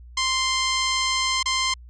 10% pulse tone with dropouts, 1046.5 Hz, C6, in tune, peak -12 dBFS, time 0.17-1.74 s, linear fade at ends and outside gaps 5 ms, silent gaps 1.429-1.457 s, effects added 60 Hz sine -41 dBFS peak until 1.89 s + resampled to 22050 Hz

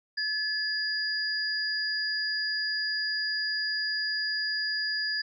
sine tone pair together, 1720 / 4865 Hz, A6 / D#8, -40 / -40 cents, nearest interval octave + tritone, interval 1800 cents, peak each -30 / -30 dBFS, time 0.17-5.22 s, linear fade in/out 10 ms, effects none

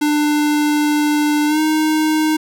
square tone with pitch glide, 297.8 to 310.6 Hz, D4 to D#4, +24 to -3 cents, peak -14 dBFS, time 0.01-2.37 s, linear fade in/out 10 ms, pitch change +73 cents, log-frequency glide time 1.46-1.6 s, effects none

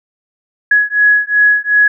sine beating tone pair, 1677 / 1679.7 Hz, G#6 / G#6, +16 / +19 cents, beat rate 2.7 Hz, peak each -11 dBFS, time 0.71-1.88 s, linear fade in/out 5 ms, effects none

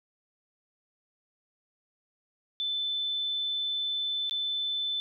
sine tone with dropouts, 3520 Hz, A7, in tune, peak -28 dBFS, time 2.6-5 s, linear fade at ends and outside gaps 0 ms, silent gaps 4.296-4.31 s, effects none

